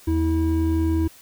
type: tone pair together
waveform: triangle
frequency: 80.97 / 323.9 Hz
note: E2 / E4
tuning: -30 / -30 cents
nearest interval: 2 octaves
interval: 2400 cents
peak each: -19 dBFS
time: 0.07-1.08 s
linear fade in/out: 10 ms
effects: white hiss -49 dBFS RMS until 1.21 s